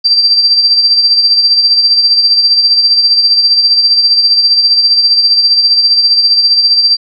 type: tone with tremolo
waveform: sine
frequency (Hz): 4699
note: D8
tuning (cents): 0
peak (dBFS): -3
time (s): 0.04-6.97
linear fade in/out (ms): 20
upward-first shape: sine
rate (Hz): 15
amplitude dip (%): 50
effects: none